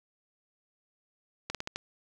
slowing click train, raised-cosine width 0.2 ms, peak -17 dBFS, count 5, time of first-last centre 1.5-1.76 s, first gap 47 ms, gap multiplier 1.22, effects none

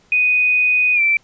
sine tone with pitch glide, 2489 to 2336 Hz, D#7 to D7, 0 to -10 cents, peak -12 dBFS, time 0.12-1.17 s, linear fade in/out 2 ms, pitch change -110 cents, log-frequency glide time 0.94-1.01 s, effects pink hiss -55 dBFS RMS until 1.23 s + resampled to 16000 Hz

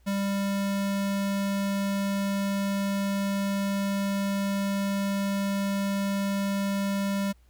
square tone, 198.1 Hz, G3, 18 cents sharp, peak -26 dBFS, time 0.06-7.33 s, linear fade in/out 20 ms, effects added 60 Hz sine -56 dBFS peak until 7.49 s + pink hiss -68 dBFS RMS until 7.49 s

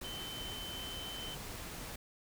sine tone in noise, 3067 Hz, G7, 38 cents flat, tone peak -43 dBFS, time 0.04-1.35 s, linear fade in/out 5 ms, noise pink, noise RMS -45 dBFS, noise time 0.01-1.96 s, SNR -1 dB, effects none

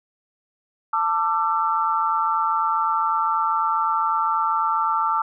sine tone cluster, 889 / 1176 / 1344 Hz, A5 / D6 / E6, +18 / +2 / +33 cents, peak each -23 dBFS, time 0.93-5.22 s, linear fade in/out 5 ms, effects none

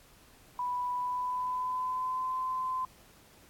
sine tone with pitch glide, 987.8 to 1028.6 Hz, B5 to C6, 0 to -30 cents, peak -30 dBFS, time 0.59-2.85 s, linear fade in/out 2 ms, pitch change +70 cents, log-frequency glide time 0.93-2.36 s, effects pink hiss -59 dBFS RMS until 3.49 s + AAC 64 kbps

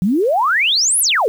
sine exponential two-way sweep, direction up then down, 169.8 to 11820 to 397.1 Hz, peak -12 dBFS, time 0.02-1.28 s, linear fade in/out 0 ms, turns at 1 s, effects 7-bit

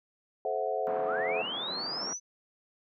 sine chord, F# half-diminished seventh, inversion first, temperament equal with one note detuned, 432.9 / 523.3 / 659.3 / 740 Hz, A4 / C5 / E5 / F#5, -28 / 0 / 0 / 0 cents, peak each -34 dBFS, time 0.45-1.42 s, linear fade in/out 2 ms
white band-pass noise, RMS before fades -41 dBFS, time 0.87-2.13 s, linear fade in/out 0 ms, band 160 to 1300 Hz, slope 24 dB/octave
sine linear sweep, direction up, 1077 to 6120 Hz, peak -33 dBFS, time 1.05-2.2 s, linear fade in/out 50 ms
effects none

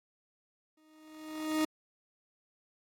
40% pulse tone with exponential growth, 311.1 Hz, D#4, in tune, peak -25 dBFS, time 0.77-1.65 s, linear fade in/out 5 ms, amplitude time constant 190 ms, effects AAC 64 kbps

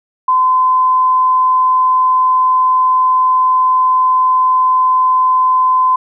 sine tone, 1024 Hz, C6, 38 cents flat, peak -8 dBFS, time 0.28-5.96 s, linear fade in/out 5 ms, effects none

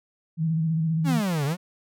sine tone with vibrato, 161.1 Hz, E3, 39 cents flat, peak -21 dBFS, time 0.37-1.22 s, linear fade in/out 50 ms, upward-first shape square, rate 15 Hz, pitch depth 37 cents each way
45% pulse exponential two-way sweep, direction down then up, 293.7 to 134.9 to 190.4 Hz, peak -23 dBFS, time 1.04-1.57 s, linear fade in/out 50 ms, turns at 1.45 s
effects none

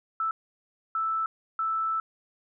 sine tone bursts at uneven times, 1318.5 Hz, E6, in tune, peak -25 dBFS, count 3, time 0.2-0.31 / 0.95-1.26 / 1.59-2 s, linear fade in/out 2 ms, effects none

